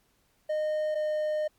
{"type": "tone pair in turn", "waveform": "triangle", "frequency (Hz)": [614, 611.3], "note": ["D#5", "D#5"], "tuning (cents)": [-23, -31], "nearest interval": "unison", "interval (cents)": 8, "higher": "first", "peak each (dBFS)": -24, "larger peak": "neither", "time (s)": [[0.49, 0.95], [0.95, 1.48]], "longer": "second", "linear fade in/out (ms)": 10, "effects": ["pink hiss -69 dBFS RMS until 1.58 s", "MP3 96 kbps"]}